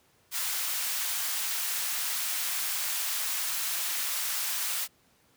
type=high-pass noise; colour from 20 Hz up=white; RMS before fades=-31 dBFS; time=0.31-4.88 s; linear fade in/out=50 ms; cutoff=1000 Hz; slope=12 dB/octave; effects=pink hiss -65 dBFS RMS until 5.36 s + high-pass 80 Hz 12 dB/octave